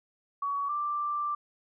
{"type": "tone pair in turn", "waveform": "sine", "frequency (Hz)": [1128, 1178.1], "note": ["C#6", "D6"], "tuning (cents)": [30, 5], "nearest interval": "minor second", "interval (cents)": 75, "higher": "second", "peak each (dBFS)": -28, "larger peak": "neither", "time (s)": [[0.42, 0.69], [0.69, 1.35]], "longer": "second", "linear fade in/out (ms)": 5, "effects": []}